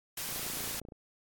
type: noise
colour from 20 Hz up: white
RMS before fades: -37 dBFS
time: 0.17-0.8 s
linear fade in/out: 5 ms
type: click train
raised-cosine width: 2 ms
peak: -34 dBFS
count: 19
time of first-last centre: 0.29-0.922 s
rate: 28.5 Hz
effects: AAC 64 kbps